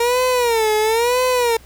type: tone with vibrato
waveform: 30% pulse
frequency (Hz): 466.2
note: A#4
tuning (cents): 0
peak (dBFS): -12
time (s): 0-1.57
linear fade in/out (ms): 5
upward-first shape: sine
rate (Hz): 1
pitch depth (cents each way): 150
effects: added 60 Hz sine -43 dBFS peak until 1.65 s + pink hiss -48 dBFS RMS until 1.65 s